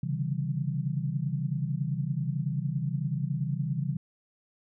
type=tone cluster; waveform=sine; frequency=134.2 / 144.8 / 161.6 / 192.4 Hz; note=C3 / D3 / E3 / G3; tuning=+44 / -24 / -34 / -32 cents; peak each=-31 / -34 / -32 / -37 dBFS; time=0.03-3.97 s; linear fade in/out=5 ms; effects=none